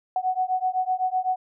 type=beating tone pair; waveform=sine; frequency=739 / 746.9 Hz; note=F#5 / F#5; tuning=-2 / +16 cents; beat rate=7.9 Hz; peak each=-25 dBFS; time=0.16-1.36 s; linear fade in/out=2 ms; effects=none